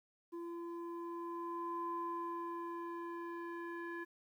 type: tone with low-pass filter sweep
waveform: square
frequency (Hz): 340.7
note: F4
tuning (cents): -43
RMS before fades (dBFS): -43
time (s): 0.32-4.05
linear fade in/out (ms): 20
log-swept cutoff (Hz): 740 to 1600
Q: 5.6
effects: 12-bit